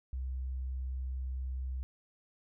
sine tone, 64.6 Hz, C2, 21 cents flat, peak -34 dBFS, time 0.13-1.83 s, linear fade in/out 0 ms, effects none

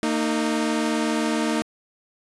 sawtooth tone pair together, 228.6 / 309 Hz, A#3 / D#4, -34 / -12 cents, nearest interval perfect fourth, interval 522 cents, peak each -20 dBFS, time 0.03-1.62 s, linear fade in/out 0 ms, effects resampled to 24000 Hz

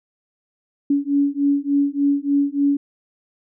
sine beating tone pair, 281.4 / 284.8 Hz, C#4 / C#4, +26 / +47 cents, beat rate 3.4 Hz, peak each -19 dBFS, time 0.9-2.77 s, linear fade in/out 5 ms, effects none

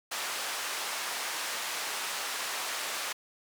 pink band-pass noise, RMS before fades -35 dBFS, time 0.11-3.13 s, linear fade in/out 10 ms, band 850 to 11000 Hz, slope 12 dB/octave, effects none

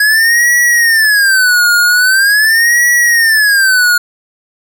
square tone with vibrato, 1661.2 Hz, G#6, in tune, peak -7 dBFS, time 0-3.98 s, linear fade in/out 5 ms, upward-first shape sine, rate 0.43 Hz, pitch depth 260 cents each way, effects none

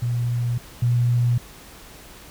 sine tone pair in turn, 120.3 / 120.8 Hz, B2 / B2, -45 / -38 cents, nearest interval unison, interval 7 cents, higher second, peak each -20 / -16 dBFS, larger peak second, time 0.02-0.58 / 0.82-1.38 s, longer neither, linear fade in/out 5 ms, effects added 50 Hz sine -50 dBFS peak until 2.3 s + pink hiss -44 dBFS RMS until 2.3 s

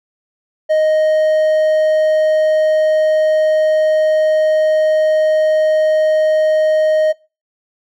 triangle tone, 622.3 Hz, D#5, in tune, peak -8 dBFS, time 0.69-7.13 s, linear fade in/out 20 ms, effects noise-tail reverb RT60 0.3 s tail -22 dB re dry

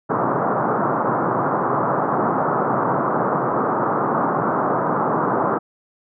white band-pass noise, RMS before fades -20 dBFS, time 0.09-5.59 s, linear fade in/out 20 ms, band 120 to 1300 Hz, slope 48 dB/octave, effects none

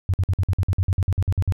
sine tone bursts, 92.8 Hz, F#2, 6 cents sharp, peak -16 dBFS, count 15, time 0.09-1.523 s, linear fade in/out 0 ms, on 47 ms, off 52 ms, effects none

